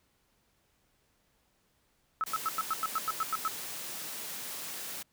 sine tone bursts, 1300 Hz, E6, 24 cents flat, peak -27 dBFS, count 11, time 2.21-3.478 s, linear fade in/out 0 ms, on 28 ms, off 96 ms
white high-pass noise, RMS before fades -40 dBFS, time 2.26-5.03 s, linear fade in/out 10 ms, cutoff 120 Hz, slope 24 dB/octave
effects pink hiss -72 dBFS RMS until 5.12 s

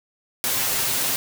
white noise with comb filter, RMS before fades -23 dBFS, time 0.44-1.16 s, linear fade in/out 0 ms, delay 7.6 ms, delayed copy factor +0.7, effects none

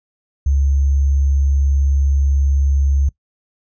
sine tone with sample-and-hold, 69.3 Hz, C#2, in tune, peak -12 dBFS, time 0.46-3.09 s, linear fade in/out 5 ms, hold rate 6300 Hz, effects noise-tail reverb RT60 0.1 s tail -21 dB re dry + resampled to 16000 Hz

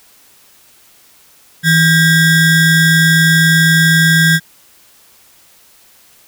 square ring-modulated tone, 882 Hz, A5, 4 cents sharp, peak -5 dBFS, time 1.63-4.4 s, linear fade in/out 50 ms, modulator 720 Hz, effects white hiss -47 dBFS RMS until 6.27 s

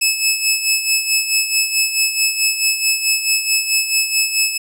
15% pulse tone with tremolo, 2601 Hz, E7, 24 cents flat, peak -5 dBFS, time 0.01-4.58 s, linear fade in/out 10 ms, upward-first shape sine, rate 4.6 Hz, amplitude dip 65%, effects none

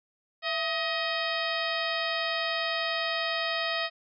harmonic tone with a mistuned harmonic, 630 Hz, D#5, 21 cents sharp, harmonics 1 / 2 / 3 / 4 / 5 / 6 / 7 / 8, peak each -33 / -35 / -33 / -36 / -37 / -37 / -40 / -39 dBFS, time 0.42-3.9 s, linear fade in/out 50 ms, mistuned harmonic 1, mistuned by +99 cents, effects none

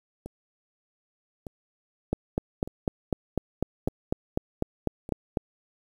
two click trains, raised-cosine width 2 ms, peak -11 / -24 dBFS, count 14 / 5, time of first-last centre 2.13-5.372 / 0.26-5.091 s, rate 4.01 / 0.828 Hz, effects 8-bit

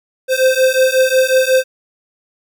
square beating tone pair, 517 / 522.5 Hz, C5 / C5, -21 / -2 cents, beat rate 5.5 Hz, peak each -14 dBFS, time 0.28-1.64 s, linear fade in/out 50 ms, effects none

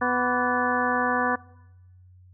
harmonic tone with a mistuned harmonic, 248.1 Hz, B3, 8 cents sharp, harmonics 1 / 2 / 3 / 4 / 5 / 6 / 7, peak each -29 / -29 / -29 / -29 / -29 / -29 / -29 dBFS, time 0.01-1.36 s, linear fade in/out 10 ms, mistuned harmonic 5, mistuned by -110 cents, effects noise-tail reverb RT60 0.9 s tail -21 dB re dry + added 91 Hz sine -49 dBFS peak until 2.33 s

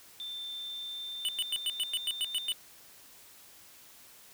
sine tone with pitch glide, 3561 to 3604 Hz, A7 to A7, +20 to +41 cents, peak -37 dBFS, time 0.2-2.53 s, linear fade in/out 0 ms, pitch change +21 cents, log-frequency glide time 0.45-2.23 s
square tone bursts, 2973 Hz, F#7, 8 cents sharp, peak -29 dBFS, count 10, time 1.25-2.52 s, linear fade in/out 0 ms, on 37 ms, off 100 ms
effects white hiss -55 dBFS RMS until 4.33 s

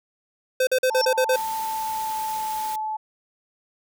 square tone bursts, 514 Hz, C5, 31 cents flat, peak -18 dBFS, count 7, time 0.6-1.361 s, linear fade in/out 5 ms, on 71 ms, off 44 ms
sine tone with exponential growth, 5430 Hz, F8, 50 cents flat, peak -18 dBFS, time 0.88-1.05 s, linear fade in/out 1 ms, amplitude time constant 36 ms
sine tone with pitch glide, 886 to 865.8 Hz, A5 to A5, +12 to -28 cents, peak -25 dBFS, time 0.9-2.97 s, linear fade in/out 10 ms, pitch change -40 cents, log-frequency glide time 1.51-2.82 s
white noise, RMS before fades -37 dBFS, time 1.33-2.76 s, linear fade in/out 5 ms
effects none

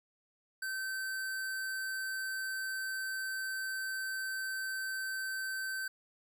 square tone, 1544 Hz, G6, 27 cents flat, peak -36 dBFS, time 0.62-5.88 s, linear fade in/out 5 ms, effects 12-bit

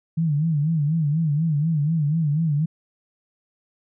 sine tone with vibrato, 154.5 Hz, D#3, 12 cents flat, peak -18 dBFS, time 0.17-2.66 s, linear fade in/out 10 ms, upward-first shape sine, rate 4.1 Hz, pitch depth 130 cents each way, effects none

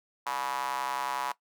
square tone with high-pass filter, 65.41 Hz, C2, in tune, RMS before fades -33 dBFS, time 0.26-1.32 s, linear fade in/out 5 ms, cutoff 960 Hz, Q 4.2, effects noise-tail reverb RT60 0.1 s tail -18 dB re dry

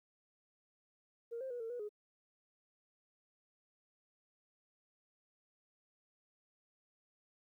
sine tone with pitch steps, 466.8 / 527 / 485.5 / 453.2 / 486.1 / 418.4 Hz, A#4 / C5 / B4 / A#4 / B4 / G#4, +2 / +12 / -30 / -49 / -28 / +13 cents, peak -39 dBFS, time 1.31-1.892 s, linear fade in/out 20 ms, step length 97 ms, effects tanh soft clip ceiling -35 dBFS + 13-bit

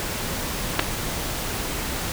clicks, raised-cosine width 0.3 ms, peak -3 dBFS, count 2, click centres 0.793 / 0.796 s, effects pink hiss -28 dBFS RMS until 2.12 s

